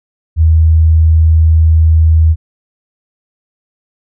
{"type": "tone", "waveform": "sine", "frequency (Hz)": 80.1, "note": "E2", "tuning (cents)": -49, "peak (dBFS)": -4, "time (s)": [0.36, 2.36], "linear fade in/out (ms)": 50, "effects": []}